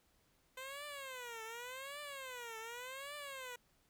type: tone with vibrato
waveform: 10% pulse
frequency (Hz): 511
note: C5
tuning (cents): -41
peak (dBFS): -37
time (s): 0.57-3.56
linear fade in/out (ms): 5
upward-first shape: triangle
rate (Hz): 0.87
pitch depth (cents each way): 260
effects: pink hiss -74 dBFS RMS until 3.89 s

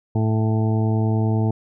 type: harmonic tone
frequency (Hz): 110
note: A2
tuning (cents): 0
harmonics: 1 / 2 / 3 / 4 / 6 / 7 / 8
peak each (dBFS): -18 / -24 / -28 / -30 / -34 / -35 / -36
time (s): 0.15-1.51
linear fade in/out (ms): 5
effects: none

